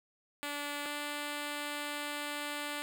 5% pulse tone pair in turn, 290 / 292.9 Hz, D4 / D4, -22 / -5 cents, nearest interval unison, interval 17 cents, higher second, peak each -25 dBFS, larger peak neither, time 0.43-0.86 / 0.86-2.82 s, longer second, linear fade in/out 0 ms, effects none

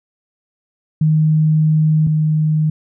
sine tone pair in turn, 155.56 / 154.81 Hz, D#3 / D#3, 0 / -8 cents, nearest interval unison, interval 8 cents, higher first, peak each -10 / -12 dBFS, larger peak first, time 1.01-2.07 / 2.07-2.7 s, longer first, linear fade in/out 5 ms, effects none

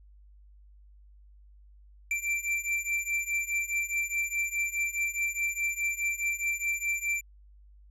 square beating tone pair, 2347 / 2351.8 Hz, D7 / D7, -2 / +2 cents, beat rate 4.8 Hz, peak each -33 / -31 dBFS, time 2.11-7.21 s, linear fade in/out 2 ms, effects added 50 Hz sine -52 dBFS peak until 7.9 s + low-pass 11000 Hz 12 dB/octave

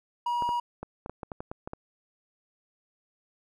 triangle tone, 959 Hz, A#5, 49 cents sharp, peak -24 dBFS, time 0.26-0.6 s, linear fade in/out 5 ms
clicks, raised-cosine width 1 ms, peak -22 dBFS, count 11, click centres 0.423 / 0.491 / 0.83 / 1.061 / 1.096 / 1.232 / 1.318 / 1.405 / 1.515 / 1.675 / 1.734 s
effects none

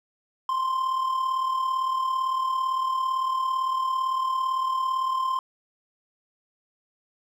triangle tone with amplitude modulation, 1046.5 Hz, C6, in tune, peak -19 dBFS, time 0.49-5.39 s, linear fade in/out 2 ms, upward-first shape sine, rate 37.8 Hz, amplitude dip 50%, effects none

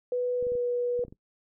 sine tone with pitch glide, 493.9 to 486.8 Hz, B4 to B4, 0 to -25 cents, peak -25 dBFS, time 0.12-1.04 s, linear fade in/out 2 ms, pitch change -25 cents, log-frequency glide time 0.37-0.59 s
clicks, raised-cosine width 3 ms, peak -33 dBFS, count 8, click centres 0.426 / 0.468 / 0.52 / 0.553 / 0.993 / 1.05 / 1.082 / 1.125 s
effects noise-tail reverb RT60 0.1 s tail -20 dB re dry

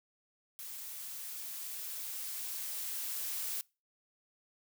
blue noise with level ramp, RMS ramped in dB -45 to -37 dBFS, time 0.59-3.61 s, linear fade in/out 0 ms, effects noise-tail reverb RT60 0.3 s tail -25 dB re dry

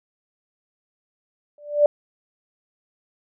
sine tone with exponential growth, 588 Hz, D5, 2 cents sharp, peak -8 dBFS, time 1.58-1.86 s, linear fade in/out 2 ms, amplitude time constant 60 ms, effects none

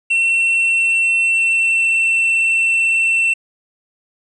triangle tone with pitch glide, 2708 to 2691 Hz, E7 to E7, +46 to +35 cents, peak -11 dBFS, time 0.1-3.34 s, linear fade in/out 10 ms, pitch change -11 cents, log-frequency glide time 0.49-1.93 s, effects resampled to 24000 Hz + 8-bit

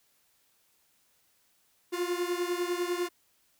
45% pulse beating tone pair, 349.2 / 359.2 Hz, F4 / F4, 0 / +49 cents, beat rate 10 Hz, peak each -31 / -33 dBFS, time 1.92-3.09 s, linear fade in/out 20 ms, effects white hiss -69 dBFS RMS until 3.59 s

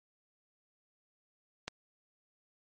click, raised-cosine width 0.2 ms, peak -19 dBFS, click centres 1.68 s, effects MP3 48 kbps

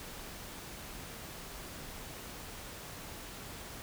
silence, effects pink hiss -46 dBFS RMS until 3.82 s

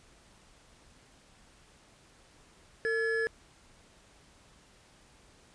triangle tone pair together, 452.4 / 1708 Hz, A4 / G#6, +48 / +48 cents, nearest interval octave + major seventh, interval 2300 cents, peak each -28 / -29 dBFS, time 2.85-3.27 s, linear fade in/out 0 ms, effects pink hiss -60 dBFS RMS until 5.54 s + resampled to 22050 Hz

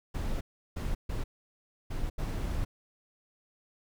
brown noise bursts at uneven times, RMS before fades -32 dBFS, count 5, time 0.14-0.41 / 0.76-0.95 / 1.09-1.24 / 1.9-2.1 / 2.18-2.65 s, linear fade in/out 10 ms, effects none

